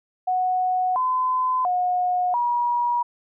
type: tone with pitch steps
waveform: sine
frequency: 737 / 1019 / 724 / 961 Hz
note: F#5 / C6 / F#5 / B5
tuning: -7 / -46 / -38 / -48 cents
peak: -19 dBFS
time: 0.27-3.03 s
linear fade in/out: 10 ms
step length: 690 ms
effects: none